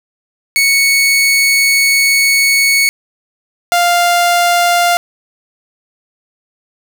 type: tone pair in turn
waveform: sawtooth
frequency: 2217 / 698.3 Hz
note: C#7 / F5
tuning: 0 / 0 cents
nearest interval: octave + minor sixth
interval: 2000 cents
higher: first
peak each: -5 dBFS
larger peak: neither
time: 0.56-2.89 / 3.72-4.97 s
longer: first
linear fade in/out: 0 ms
effects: none